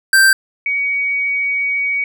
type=tone pair in turn; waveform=square / sine; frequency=1568 / 2253 Hz; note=G6 / C#7; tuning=0 / +28 cents; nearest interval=tritone; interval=628 cents; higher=second; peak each=-8 / -15 dBFS; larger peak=first; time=0.13-0.33 / 0.66-2.04 s; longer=second; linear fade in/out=2 ms; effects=none